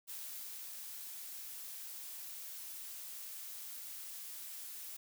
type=noise with ADSR envelope; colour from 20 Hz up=blue; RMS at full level=-45 dBFS; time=0.07-4.97 s; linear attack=30 ms; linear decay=510 ms; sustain=-2 dB; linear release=9 ms; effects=none

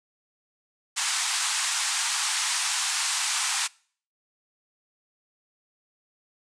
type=band-pass noise; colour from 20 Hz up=white; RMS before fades=-27 dBFS; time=0.96-3.68 s; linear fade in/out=20 ms; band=810 to 9200 Hz; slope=48 dB/octave; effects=noise-tail reverb RT60 0.5 s tail -25 dB re dry

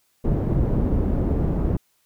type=low-pass noise; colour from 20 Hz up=pink; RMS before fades=-21 dBFS; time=0.24-1.77 s; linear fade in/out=10 ms; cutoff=360 Hz; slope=12 dB/octave; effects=white hiss -66 dBFS RMS until 2.05 s

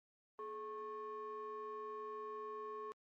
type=ring-modulated tone; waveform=triangle; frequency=333.7 Hz; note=E4; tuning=21 cents sharp; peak=-39 dBFS; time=0.39-2.92 s; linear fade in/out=0 ms; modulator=760 Hz; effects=Opus 24 kbps

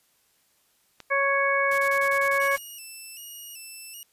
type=click; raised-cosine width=0.2 ms; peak=-24 dBFS; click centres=1.003 s
type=harmonic tone; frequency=554.4 Hz; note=C#5; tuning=in tune; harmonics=1 / 2 / 3 / 4; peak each=-26 / -26 / -26 / -26 dBFS; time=1.1-2.57 s; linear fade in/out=20 ms
type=noise bursts; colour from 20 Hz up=white; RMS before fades=-39 dBFS; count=9; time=1.71-2.583 s; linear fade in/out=5 ms; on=73 ms; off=27 ms
type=tone with vibrato; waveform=5% pulse; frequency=2761 Hz; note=F7; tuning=20 cents flat; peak=-31 dBFS; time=2.4-4.03 s; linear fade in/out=0 ms; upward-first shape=square; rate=1.3 Hz; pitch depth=70 cents each way
effects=white hiss -66 dBFS RMS until 4.12 s + resampled to 32000 Hz

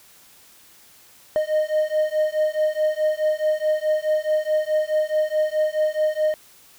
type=beating tone pair; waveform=triangle; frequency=614 / 618.7 Hz; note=D#5 / D#5; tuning=-23 / -10 cents; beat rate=4.7 Hz; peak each=-20 dBFS; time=1.36-6.34 s; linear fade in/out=0 ms; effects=white hiss -51 dBFS RMS until 6.78 s

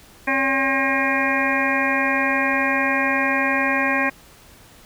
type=harmonic tone with a mistuned harmonic; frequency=268.7 Hz; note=C4; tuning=46 cents sharp; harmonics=1 / 2 / 3 / 4 / 6 / 7 / 8 / 9; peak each=-25 / -27 / -28 / -26 / -25 / -24 / -29 / -25 dBFS; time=0.27-4.1 s; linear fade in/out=10 ms; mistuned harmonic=2; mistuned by=+79 cents; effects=pink hiss -48 dBFS RMS until 4.85 s

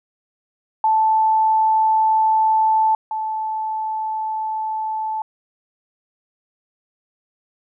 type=tone pair in turn; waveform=sine; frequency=877 / 873 Hz; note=A5 / A5; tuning=-6 / -14 cents; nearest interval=unison; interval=8 cents; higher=first; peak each=-13 / -21 dBFS; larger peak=first; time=0.84-2.95 / 3.11-5.22 s; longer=neither; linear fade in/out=2 ms; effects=none

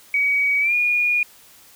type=tone with pitch glide; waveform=sine; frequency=2263 to 2439 Hz; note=C#7 to D#7; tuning=+35 to -35 cents; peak=-16 dBFS; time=0.14-1.23 s; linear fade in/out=2 ms; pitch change=+130 cents; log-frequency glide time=0.6-0.74 s; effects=white hiss -49 dBFS RMS until 1.75 s

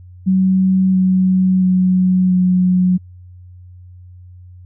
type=tone with pitch steps; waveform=sine; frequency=188.3 / 186.35 / 184.42 / 182.52 Hz; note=F#3 / F#3 / F#3 / F#3; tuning=+31 / +13 / -5 / -23 cents; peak=-10 dBFS; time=0.26-2.98 s; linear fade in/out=20 ms; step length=680 ms; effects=added 90 Hz sine -36 dBFS peak until 4.65 s

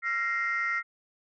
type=tone cluster; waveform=sine; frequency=1368 / 1883 / 2093 Hz; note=F6 / A#6 / C7; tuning=-36 / +17 / 0 cents; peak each=-30 dBFS; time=0.02-0.83 s; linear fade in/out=50 ms; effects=tanh soft clip ceiling -20 dBFS

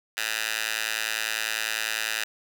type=tone with high-pass filter; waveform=10% pulse; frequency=110 Hz; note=A2; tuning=in tune; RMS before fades=-29 dBFS; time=0.17-2.24 s; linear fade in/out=5 ms; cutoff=2000 Hz; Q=1.3; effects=none

